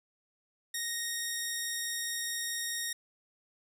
10% pulse tone, 1864.7 Hz, A#6, in tune, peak -24 dBFS, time 0.74-2.93 s, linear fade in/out 5 ms, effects none

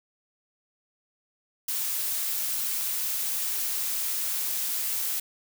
blue noise, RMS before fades -29 dBFS, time 1.68-5.2 s, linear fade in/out 5 ms, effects none

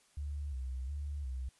sine tone with vibrato, 68.3 Hz, C#2, 25 cents flat, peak -36 dBFS, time 0.17-1.49 s, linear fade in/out 5 ms, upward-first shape square, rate 1.4 Hz, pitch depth 100 cents each way, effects white hiss -68 dBFS RMS until 1.59 s + resampled to 24000 Hz

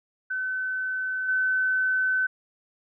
sine tone with level steps, 1519 Hz, F#6, 45 cents sharp, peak -26 / -21 dBFS, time 0.3-2.27 s, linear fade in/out 10 ms, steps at 1.28 s, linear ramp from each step 10 ms, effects none

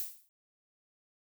violet noise with exponential decay, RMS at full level -34 dBFS, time 0-0.29 s, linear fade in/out 0 ms, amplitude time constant 63 ms, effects none

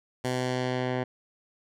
10% pulse tone with low-pass filter sweep, 126.8 Hz, B2, 46 cents sharp, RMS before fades -29 dBFS, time 0.24-1.04 s, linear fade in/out 10 ms, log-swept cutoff 11000 to 2100 Hz, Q 0.8, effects none

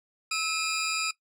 20% pulse tone pair together, 1300.1 / 2443 Hz, E6 / D#7, -24 / -32 cents, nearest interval major seventh, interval 1092 cents, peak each -26 / -24 dBFS, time 0.31-1.11 s, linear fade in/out 5 ms, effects noise-tail reverb RT60 0.1 s tail -17 dB re dry + low-pass 11000 Hz 12 dB/octave

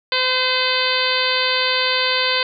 harmonic tone, 512 Hz, C5, 38 cents flat, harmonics 1 / 2 / 3 / 4 / 5 / 6 / 7 / 8 / 9, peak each -25 / -25 / -25 / -25 / -25 / -25 / -25 / -25 / -25 dBFS, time 0.12-2.43 s, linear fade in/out 2 ms, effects none

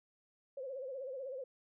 sine tone with vibrato, 529 Hz, C5, 19 cents sharp, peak -40 dBFS, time 0.57-1.44 s, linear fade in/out 5 ms, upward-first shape sine, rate 16 Hz, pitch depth 98 cents each way, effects none

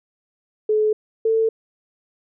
sine tone pair in turn, 428.8 / 446.5 Hz, A4 / A4, -45 / +25 cents, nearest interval minor second, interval 70 cents, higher second, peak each -15 dBFS, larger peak neither, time 0.69-0.93 / 1.25-1.49 s, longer neither, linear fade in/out 5 ms, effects none

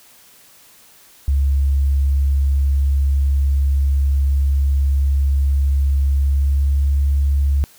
sine tone with pitch glide, 69.3 to 70.15 Hz, C#2 to C#2, 0 to +21 cents, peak -12 dBFS, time 1.28-7.64 s, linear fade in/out 0 ms, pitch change +21 cents, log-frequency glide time 6.14-6.86 s, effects tanh soft clip ceiling -8 dBFS + white hiss -48 dBFS RMS until 7.78 s

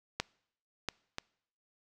clicks, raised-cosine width 0.2 ms, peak -13 / -15 / -19 dBFS, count 3, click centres 0.2 / 0.887 / 1.184 s, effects noise-tail reverb RT60 0.7 s tail -25 dB re dry

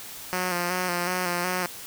5% pulse tone with vibrato, 178.8 Hz, F3, 41 cents sharp, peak -14 dBFS, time 0.33-1.66 s, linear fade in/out 0 ms, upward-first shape square, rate 2.7 Hz, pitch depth 34 cents each way, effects white hiss -40 dBFS RMS until 1.86 s

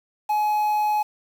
triangle tone with quantisation, 845 Hz, G#5, 30 cents sharp, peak -17 dBFS, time 0.29-1.03 s, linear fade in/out 10 ms, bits 7, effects none

